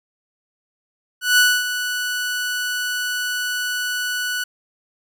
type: tone with ADSR envelope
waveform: sawtooth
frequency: 1480 Hz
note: F#6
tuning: in tune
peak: -7 dBFS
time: 1.21-4.44 s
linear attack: 170 ms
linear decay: 250 ms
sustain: -11 dB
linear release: 6 ms
effects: none